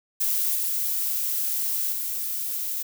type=noise with level steps; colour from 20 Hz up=violet; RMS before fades=-24 / -26 / -29 dBFS; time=0.2-2.83 s; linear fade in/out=10 ms; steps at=0.55 / 1.92 s; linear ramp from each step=5 ms; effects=none